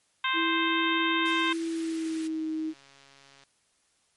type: harmonic tone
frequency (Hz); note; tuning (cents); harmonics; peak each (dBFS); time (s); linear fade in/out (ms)
523.3; C5; 0; 2 / 3 / 4 / 5 / 6 / 7; -29 / -31 / -32 / -33 / -34 / -34; 0.24-1.53; 5
type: tone with pitch glide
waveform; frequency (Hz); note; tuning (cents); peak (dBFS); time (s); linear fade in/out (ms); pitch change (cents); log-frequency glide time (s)
sine; 329.6 to 315.3; E4 to D#4; 0 to +23; -28; 0.33-2.74; 50; -77; 1.66-2.47
type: high-pass noise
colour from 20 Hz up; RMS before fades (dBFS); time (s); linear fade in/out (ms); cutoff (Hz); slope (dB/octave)
pink; -46; 1.25-2.28; 10; 1500; 24
type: click train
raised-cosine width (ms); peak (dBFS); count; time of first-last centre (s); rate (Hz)
0.2; -37; 253; 1.61-3.436; 138
effects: white hiss -69 dBFS RMS until 4.16 s + MP3 48 kbps